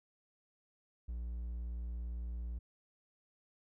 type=tone; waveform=triangle; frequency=58.9 Hz; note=A#1; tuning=19 cents sharp; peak=-36 dBFS; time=1.08-2.59 s; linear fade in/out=10 ms; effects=none